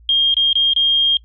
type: tone with dropouts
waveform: sine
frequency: 3222 Hz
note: G7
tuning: 47 cents sharp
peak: -11 dBFS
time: 0.09-1.17 s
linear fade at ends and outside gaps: 2 ms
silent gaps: 0.342-0.367 / 0.53-0.554 / 0.735-0.762 s
effects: noise-tail reverb RT60 0.1 s tail -24 dB re dry + added 57 Hz sine -43 dBFS peak until 1.24 s